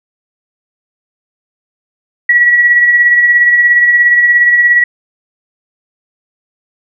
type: tone with tremolo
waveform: sine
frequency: 1930 Hz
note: B6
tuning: 40 cents flat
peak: -3 dBFS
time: 2.29-4.84 s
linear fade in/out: 5 ms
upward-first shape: sine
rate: 17 Hz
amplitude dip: 40%
effects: none